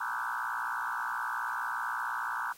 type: tone with frequency modulation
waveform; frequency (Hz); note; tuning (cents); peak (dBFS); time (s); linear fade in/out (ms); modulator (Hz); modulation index
sine; 1229; D#6; -22; -31; 0-2.53; 10; 59.4; 5.8
effects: white hiss -56 dBFS RMS until 2.57 s + AAC 48 kbps